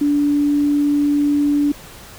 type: tone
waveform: sine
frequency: 290 Hz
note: D4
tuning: 22 cents flat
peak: -13 dBFS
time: 0.01-1.72 s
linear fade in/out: 5 ms
effects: pink hiss -39 dBFS RMS until 2.18 s